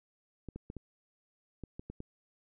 clicks, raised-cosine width 3 ms, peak -29 dBFS, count 8, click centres 0.487 / 0.56 / 0.701 / 0.767 / 1.637 / 1.795 / 1.9 / 2.004 s, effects none

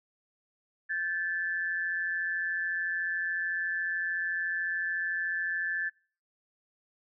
sine tone pair together, 1568 / 1741.8 Hz, G6 / A6, 0 / -18 cents, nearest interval major second, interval 182 cents, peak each -35 / -30 dBFS, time 0.89-5.9 s, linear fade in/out 20 ms, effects noise-tail reverb RT60 0.4 s tail -23 dB re dry

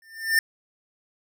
square tone with exponential growth, 1797 Hz, A6, 36 cents sharp, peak -15 dBFS, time 0.02-0.39 s, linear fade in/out 2 ms, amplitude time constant 79 ms, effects none

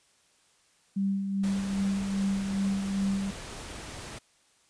sine tone with tremolo, 196 Hz, G3, in tune, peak -24 dBFS, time 0.96-3.31 s, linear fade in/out 10 ms, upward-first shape sine, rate 2.5 Hz, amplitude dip 45%
pink noise, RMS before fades -41 dBFS, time 1.43-4.19 s, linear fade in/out 10 ms
effects white hiss -65 dBFS RMS until 4.69 s + resampled to 22050 Hz

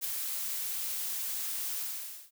blue noise with ADSR envelope, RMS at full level -31 dBFS, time 0.01-2.31 s, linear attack 36 ms, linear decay 5 ms, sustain -4 dB, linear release 520 ms, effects none

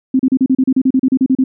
sine tone bursts, 261.6 Hz, C4, in tune, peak -8 dBFS, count 15, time 0.14-1.44 s, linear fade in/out 5 ms, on 54 ms, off 35 ms, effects none

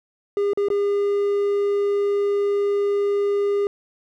triangle tone with dropouts, 404.9 Hz, G#4, 44 cents flat, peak -16 dBFS, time 0.37-3.67 s, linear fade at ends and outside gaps 1 ms, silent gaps 0.534-0.574 / 0.685-0.702 s, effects none

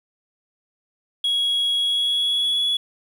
sine tone with pitch glide, 3322 to 3386 Hz, G#7 to G#7, 0 to +33 cents, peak -16 dBFS, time 1.24-2.77 s, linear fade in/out 5 ms, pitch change +33 cents, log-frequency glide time 1.76-2.64 s, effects tanh soft clip ceiling -17 dBFS + 8-bit

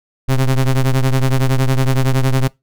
square ring-modulated tone, 66.7 Hz, C2, 34 cents sharp, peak -9 dBFS, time 0.28-2.48 s, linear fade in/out 10 ms, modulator 61.3 Hz, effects noise-tail reverb RT60 0.2 s tail -23 dB re dry

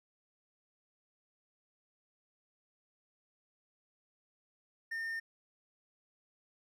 triangle tone, 1817 Hz, A#6, 45 cents flat, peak -34 dBFS, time 4.91-5.2 s, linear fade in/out 10 ms, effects none

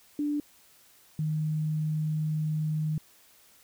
sine tone pair in turn, 293.7 / 154.6 Hz, D4 / D#3, 0 / -11 cents, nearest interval major seventh, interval 1111 cents, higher first, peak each -26 dBFS, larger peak neither, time 0.19-0.4 / 1.19-2.98 s, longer second, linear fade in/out 2 ms, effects white hiss -59 dBFS RMS until 3.63 s

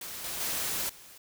white noise with level steps, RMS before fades -40 / -36 / -32 / -51 dBFS, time 0.01-1.18 s, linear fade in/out 5 ms, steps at 0.24 / 0.4 / 0.89 s, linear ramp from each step 5 ms, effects none

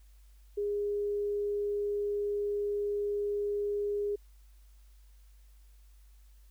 sine tone, 410 Hz, G#4, 22 cents flat, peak -29 dBFS, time 0.57-4.16 s, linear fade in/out 10 ms, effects added 50 Hz sine -54 dBFS peak until 6.5 s + white hiss -70 dBFS RMS until 6.5 s

